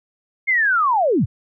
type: linear sweep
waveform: sine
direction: down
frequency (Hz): 2163 to 73.1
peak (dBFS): -14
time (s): 0.47-1.26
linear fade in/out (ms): 20
effects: none